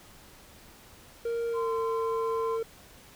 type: tone with pitch glide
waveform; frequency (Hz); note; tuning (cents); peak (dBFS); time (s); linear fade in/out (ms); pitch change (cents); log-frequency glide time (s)
triangle; 465.9 to 452.6; A#4 to A4; -1 to +49; -26; 1.25-2.63; 5; -50; 1.49-1.71
type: tone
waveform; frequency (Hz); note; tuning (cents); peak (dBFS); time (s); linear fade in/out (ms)
sine; 1034; C6; -21; -32; 1.53-2.59; 50
effects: pink hiss -53 dBFS RMS until 3.15 s